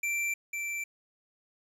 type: tone pair in turn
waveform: square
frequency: 2349 / 2341 Hz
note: D7 / D7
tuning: 0 / -6 cents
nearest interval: unison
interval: 6 cents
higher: first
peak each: -29 / -33 dBFS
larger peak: first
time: 0.03-0.34 / 0.53-0.84 s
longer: neither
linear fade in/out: 5 ms
effects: low-pass 12000 Hz 12 dB/octave + 10-bit